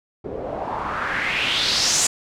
white noise with low-pass filter sweep, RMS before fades -23 dBFS, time 0.24-2.07 s, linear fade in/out 5 ms, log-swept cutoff 410 to 7700 Hz, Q 3.5, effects none

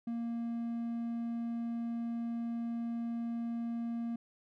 triangle tone, 233.1 Hz, A#3, in tune, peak -32 dBFS, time 0.07-4.16 s, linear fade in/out 5 ms, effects none

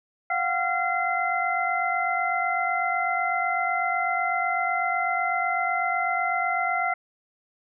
sine tone cluster, 707 / 755 / 1373 / 2058 Hz, F5 / F#5 / F6 / C7, +21 / +35 / -30 / -29 cents, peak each -28 dBFS, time 0.3-6.94 s, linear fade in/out 5 ms, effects none

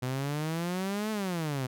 sawtooth exponential two-way sweep, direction up then down, 124.7 to 220 to 124.7 Hz, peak -26 dBFS, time 0.02-1.67 s, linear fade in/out 10 ms, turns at 1.11 s, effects none

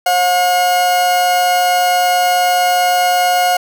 40% pulse tone pair together, 538 / 719.1 Hz, C5 / F#5, +48 / -50 cents, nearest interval perfect fourth, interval 502 cents, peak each -22 / -10 dBFS, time 0.06-3.57 s, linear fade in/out 5 ms, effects none

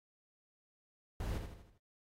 brown noise with echo, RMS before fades -38 dBFS, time 1.2-1.38 s, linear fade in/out 2 ms, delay 80 ms, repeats 5, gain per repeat -6 dB, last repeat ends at 1.78 s, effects AAC 48 kbps

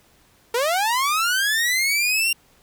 sawtooth linear sweep, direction up, 450.6 to 2794 Hz, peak -15 dBFS, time 0.54-2.33 s, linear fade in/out 5 ms, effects pink hiss -57 dBFS RMS until 2.62 s

